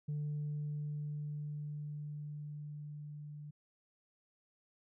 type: tone with level ramp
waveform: sine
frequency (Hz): 148.3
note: D3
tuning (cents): +17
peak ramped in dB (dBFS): -33 to -45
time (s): 0.08-3.51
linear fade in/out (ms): 10
effects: tanh soft clip ceiling -33 dBFS